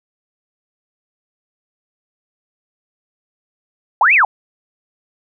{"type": "linear two-way sweep", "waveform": "sine", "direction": "up then down", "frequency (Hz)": [725, 2706, 725], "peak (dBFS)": -8, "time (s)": [4.01, 4.25], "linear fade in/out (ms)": 2, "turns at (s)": 4.14, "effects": []}